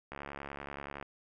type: click train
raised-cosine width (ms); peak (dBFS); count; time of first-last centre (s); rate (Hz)
0.5; -26; 65; 0.12-1.027; 70.6
effects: none